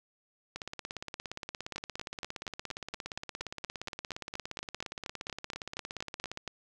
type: two click trains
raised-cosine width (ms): 0.2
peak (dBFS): -20 / -21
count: 21 / 101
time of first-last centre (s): 1.76-6.477 / 0.56-6.374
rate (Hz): 4.24 / 17.2
effects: none